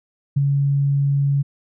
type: tone with ADSR envelope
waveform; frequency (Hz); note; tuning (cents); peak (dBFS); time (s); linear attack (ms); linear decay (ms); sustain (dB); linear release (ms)
sine; 140.4; C#3; +22; -12; 0.36-1.43; 12; 16; -3; 19
effects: none